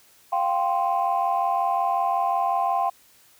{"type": "chord", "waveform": "sine", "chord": "F suspended second", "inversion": "none", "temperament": "equal", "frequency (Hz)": [698.5, 784, 1046.5], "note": ["F5", "G5", "C6"], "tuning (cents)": [0, 0, 0], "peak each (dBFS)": [-24, -23, -25], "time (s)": [0.32, 2.9], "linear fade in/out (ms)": 10, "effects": ["tanh soft clip ceiling -13 dBFS", "white hiss -56 dBFS RMS until 3.39 s"]}